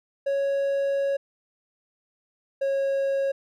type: tone pair in turn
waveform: triangle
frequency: 554.4 / 547.4 Hz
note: C#5 / C#5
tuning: 0 / -22 cents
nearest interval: unison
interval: 22 cents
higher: first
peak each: -20 dBFS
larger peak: neither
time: 0.26-1.17 / 2.61-3.32 s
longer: first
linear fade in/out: 10 ms
effects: none